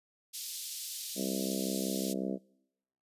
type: high-pass noise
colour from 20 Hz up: pink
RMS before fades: -40 dBFS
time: 0.33-2.14 s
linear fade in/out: 20 ms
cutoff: 3700 Hz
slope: 24 dB/octave
type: harmonic tone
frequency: 65.41 Hz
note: C2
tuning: in tune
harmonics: 3 / 4 / 5 / 6 / 7 / 8 / 9 / 10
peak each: -36 / -38 / -40 / -42 / -43 / -44 / -45 / -46 dBFS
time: 1.15-2.39 s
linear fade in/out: 50 ms
effects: noise-tail reverb RT60 0.9 s tail -26 dB re dry + resampled to 32000 Hz